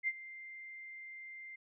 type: tone with ADSR envelope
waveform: sine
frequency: 2093 Hz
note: C7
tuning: in tune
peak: -29 dBFS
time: 0.03-1.56 s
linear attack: 46 ms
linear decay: 44 ms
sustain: -17 dB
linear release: 9 ms
effects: none